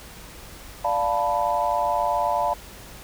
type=chord; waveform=sine; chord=B half-diminished seventh; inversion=first; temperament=equal; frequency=587.3 / 698.5 / 880 / 987.8 Hz; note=D5 / F5 / A5 / B5; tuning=0 / 0 / 0 / 0 cents; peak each=-27 / -25 / -25 / -26 dBFS; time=0.84-2.54 s; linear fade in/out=10 ms; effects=added 50 Hz sine -46 dBFS peak until 3.03 s + pink hiss -43 dBFS RMS until 3.03 s